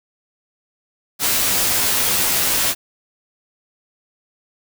white noise with comb filter, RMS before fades -18 dBFS, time 1.19-2.75 s, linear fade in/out 50 ms, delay 13 ms, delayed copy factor -0.65, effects none

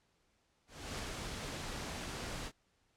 pink noise with ADSR envelope, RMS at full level -40 dBFS, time 0.67-2.52 s, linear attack 320 ms, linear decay 6 ms, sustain -2 dB, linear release 63 ms, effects pink hiss -75 dBFS RMS until 2.96 s + low-pass 8000 Hz 12 dB/octave

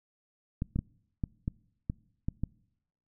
clicks, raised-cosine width 5 ms, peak -18 dBFS, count 8, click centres 0.621 / 0.76 / 0.79 / 1.238 / 1.479 / 1.899 / 2.285 / 2.436 s, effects noise-tail reverb RT60 0.8 s tail -25 dB re dry

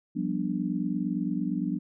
sine chord, G dominant seventh, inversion third, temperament just, 176.4 / 196 / 245 / 294 Hz, F3 / G3 / B3 / D4, +18 / 0 / -14 / +2 cents, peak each -32 dBFS, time 0.15-1.79 s, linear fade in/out 20 ms, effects none

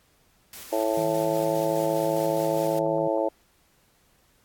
white noise with tremolo, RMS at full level -41 dBFS, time 0.53-2.79 s, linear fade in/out 2 ms, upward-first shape square, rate 4.9 Hz, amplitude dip 25%
harmonic tone, 110 Hz, A2, in tune, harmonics 3 / 4 / 5 / 6 / 7 / 8, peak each -29 / -31 / -26 / -28 / -37 / -32 dBFS, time 0.72-3.29 s, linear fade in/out 10 ms
sine tone with vibrato, 159.4 Hz, D#3, 42 cents sharp, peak -33 dBFS, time 0.97-3.08 s, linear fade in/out 5 ms, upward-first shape sine, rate 11 Hz, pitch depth 28 cents each way
effects pink hiss -63 dBFS RMS until 4.44 s + AAC 64 kbps

